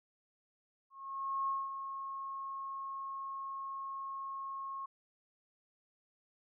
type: tone with ADSR envelope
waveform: sine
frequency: 1086 Hz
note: C#6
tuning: 36 cents flat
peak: -31 dBFS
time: 0.9-4.86 s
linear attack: 580 ms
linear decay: 210 ms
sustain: -8 dB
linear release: 8 ms
effects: none